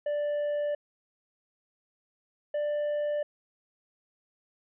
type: tone pair in turn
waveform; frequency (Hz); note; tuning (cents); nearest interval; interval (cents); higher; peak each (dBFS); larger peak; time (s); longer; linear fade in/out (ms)
triangle; 587.3 / 590.7; D5 / D5; 0 / +10; unison; 10; second; -25; neither; 0.06-0.75 / 2.54-3.23; neither; 5
effects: resampled to 8000 Hz